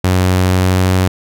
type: tone with pitch glide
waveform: sawtooth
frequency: 92.1 to 92.85 Hz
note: F#2 to F#2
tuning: -7 to +7 cents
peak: -6 dBFS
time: 0.04-1.08 s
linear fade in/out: 5 ms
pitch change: +14 cents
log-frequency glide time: 0.37-0.93 s
effects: none